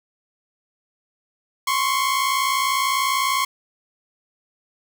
sawtooth tone pair together, 1046.5 / 1106.5 Hz, C6 / C#6, 0 / -3 cents, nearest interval minor second, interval 97 cents, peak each -18 dBFS, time 1.67-3.45 s, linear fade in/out 5 ms, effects 7-bit

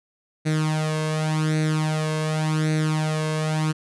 sawtooth tone with flanger, 155.56 Hz, D#3, in tune, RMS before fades -23 dBFS, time 0.45-3.73 s, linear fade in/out 20 ms, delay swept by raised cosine 0.48 to 1.88 ms, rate 0.88 Hz, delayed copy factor +0.7, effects resampled to 24000 Hz

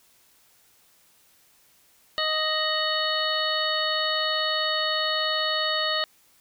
harmonic tone with a mistuned harmonic, 623 Hz, D#5, 2 cents sharp, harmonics 1 / 2 / 3 / 5 / 6 / 7, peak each -30 / -30 / -30 / -30 / -30 / -30 dBFS, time 2.18-6.04 s, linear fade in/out 0 ms, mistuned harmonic 5, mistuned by -75 cents, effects white hiss -60 dBFS RMS until 6.4 s

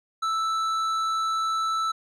triangle tone with tanh clipping, 1318.5 Hz, E6, in tune, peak -25 dBFS, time 0.22-1.92 s, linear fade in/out 10 ms, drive 14 dB, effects none

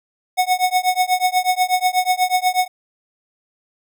square tone with tremolo, 735 Hz, F#5, 12 cents flat, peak -12 dBFS, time 0.37-2.68 s, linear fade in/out 20 ms, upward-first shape triangle, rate 8.2 Hz, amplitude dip 100%, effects none

